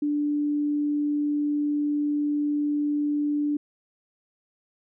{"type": "tone", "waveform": "sine", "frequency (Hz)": 293.7, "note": "D4", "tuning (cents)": 0, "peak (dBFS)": -22, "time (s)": [0.02, 3.57], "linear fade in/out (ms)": 5, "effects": []}